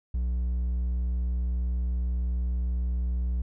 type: tone with hard clipping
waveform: sine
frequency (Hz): 61.3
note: B1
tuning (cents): -12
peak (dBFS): -26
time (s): 0.14-3.42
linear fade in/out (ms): 5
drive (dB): 3
effects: none